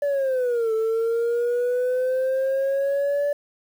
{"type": "linear two-way sweep", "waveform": "sine", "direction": "down then up", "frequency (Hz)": [580, 440, 580], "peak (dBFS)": -17, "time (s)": [0.02, 3.33], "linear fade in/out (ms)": 5, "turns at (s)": 0.73, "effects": ["tanh soft clip ceiling -19 dBFS", "8-bit"]}